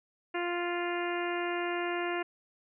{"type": "harmonic tone", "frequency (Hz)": 349.2, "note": "F4", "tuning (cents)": 0, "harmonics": [1, 2, 3, 4, 5, 6, 7, 8], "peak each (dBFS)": [-33, -37, -40, -41, -40, -42, -44, -44], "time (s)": [0.34, 2.23], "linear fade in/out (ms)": 10, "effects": []}